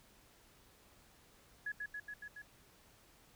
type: tone with echo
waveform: sine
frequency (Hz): 1685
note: G#6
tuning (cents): +25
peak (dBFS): -37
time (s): 1.66-1.72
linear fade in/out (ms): 5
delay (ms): 140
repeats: 5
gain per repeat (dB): -2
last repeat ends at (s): 2.42
effects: pink hiss -65 dBFS RMS until 3.35 s